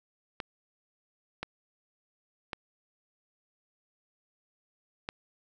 clicks, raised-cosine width 0.3 ms, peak -18 dBFS, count 4, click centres 0.402 / 1.43 / 2.532 / 5.089 s, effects none

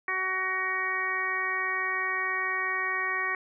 harmonic tone, 375.5 Hz, F#4, 26 cents sharp, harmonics 1 / 2 / 3 / 4 / 5 / 6, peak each -40 / -41 / -33 / -39 / -29 / -34 dBFS, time 0.08-3.35 s, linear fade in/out 2 ms, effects none

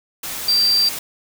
sine tone in noise, 4699 Hz, D8, in tune, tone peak -13 dBFS, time 0.48-0.89 s, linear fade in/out 5 ms, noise white, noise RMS -28 dBFS, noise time 0.23-0.99 s, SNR +12 dB, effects none

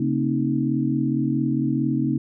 sine tone cluster, 138 / 231.8 / 269.3 / 313.8 Hz, C#3 / A#3 / C#4 / D#4, -7 / -10 / -50 / +15 cents, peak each -25 dBFS, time 0-2.18 s, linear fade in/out 5 ms, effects none

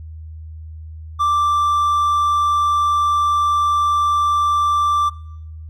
triangle tone, 1175 Hz, D6, 1 cent sharp, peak -12 dBFS, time 1.19-5.1 s, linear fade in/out 20 ms, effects noise-tail reverb RT60 0.9 s tail -22 dB re dry + added 79 Hz sine -31 dBFS peak until 5.69 s

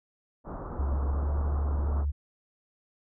pink low-pass noise, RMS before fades -38 dBFS, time 0.44-2.06 s, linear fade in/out 50 ms, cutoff 1300 Hz, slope 48 dB/octave
sine tone with pitch glide, 69.6 to 72.1 Hz, C#2 to D2, +8 to -31 cents, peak -25 dBFS, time 0.78-2.12 s, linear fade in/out 20 ms, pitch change +61 cents, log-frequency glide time 1.06-1.26 s
effects none

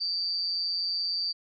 sine tone with amplitude modulation, 4653 Hz, D8, 17 cents flat, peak -24 dBFS, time 0-1.33 s, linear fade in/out 20 ms, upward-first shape sine, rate 177 Hz, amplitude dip 65%, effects none

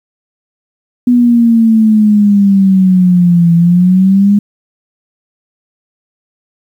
sine exponential two-way sweep, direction down then up, 246.9 to 167.9 to 206.4 Hz, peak -4 dBFS, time 1.07-4.39 s, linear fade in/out 5 ms, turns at 3.54 s, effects 7-bit

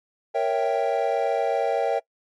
triangle chord, A# diminished seventh, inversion none, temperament equal, 466.2 / 554.4 / 659.3 / 784 Hz, A#4 / C#5 / E5 / G5, 0 / 0 / 0 / 0 cents, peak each -24 dBFS, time 0.34-2 s, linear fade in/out 20 ms, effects noise-tail reverb RT60 0.1 s tail -23 dB re dry + MP3 48 kbps

